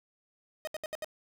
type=tone bursts; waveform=45% pulse; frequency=622 Hz; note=D#5; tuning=1 cent flat; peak=-34 dBFS; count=5; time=0.65-1.045 s; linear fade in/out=0 ms; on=23 ms; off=70 ms; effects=none